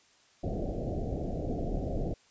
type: low-pass noise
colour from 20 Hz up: pink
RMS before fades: -33 dBFS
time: 0.43-2.14 s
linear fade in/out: 5 ms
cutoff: 730 Hz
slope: 96 dB/octave
effects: white hiss -63 dBFS RMS until 2.3 s + resampled to 16000 Hz